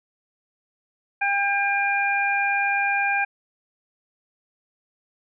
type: harmonic tone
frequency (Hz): 801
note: G5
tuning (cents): +37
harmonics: 1 / 2 / 3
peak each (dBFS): -24 / -24 / -24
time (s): 1.21-3.25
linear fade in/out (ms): 10
effects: none